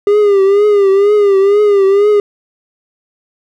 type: tone with vibrato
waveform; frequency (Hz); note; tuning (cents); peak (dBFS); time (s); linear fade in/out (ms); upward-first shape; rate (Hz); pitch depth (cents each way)
triangle; 403; G4; +48; -4; 0.07-2.2; 2; triangle; 2.1; 85
effects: none